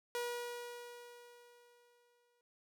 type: tone with exponential decay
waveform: sawtooth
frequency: 481.7 Hz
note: B4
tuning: 43 cents flat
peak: -32 dBFS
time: 0.15-2.41 s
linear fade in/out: 1 ms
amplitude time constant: 490 ms
effects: none